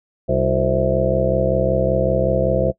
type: harmonic tone with a mistuned harmonic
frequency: 65.3 Hz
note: C2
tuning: 3 cents flat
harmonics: 1 / 2 / 3 / 5 / 6 / 7 / 8 / 9 / 10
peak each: -25 / -23 / -25 / -29 / -26 / -26 / -19 / -31 / -22 dBFS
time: 0.28-2.72 s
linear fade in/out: 20 ms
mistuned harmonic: 6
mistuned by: -100 cents
effects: noise-tail reverb RT60 0.1 s tail -21 dB re dry